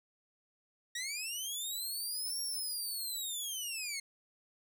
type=linear two-way sweep; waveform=15% pulse; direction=up then down; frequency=1864.7 to 5588 to 2130 Hz; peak=-30 dBFS; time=0.95-4 s; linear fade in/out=5 ms; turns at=2.41 s; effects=none